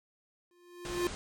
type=tone with exponential growth; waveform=square; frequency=351.6 Hz; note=F4; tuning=12 cents sharp; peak=-27 dBFS; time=0.51-1.07 s; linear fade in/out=1 ms; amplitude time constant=120 ms
type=low-pass noise; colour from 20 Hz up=pink; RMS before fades=-42 dBFS; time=0.85-1.15 s; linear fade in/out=0 ms; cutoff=9400 Hz; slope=96 dB/octave
effects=none